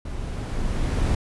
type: noise with level ramp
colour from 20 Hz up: brown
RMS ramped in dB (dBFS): -32 to -20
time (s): 0.05-1.15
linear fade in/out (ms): 5
effects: resampled to 24000 Hz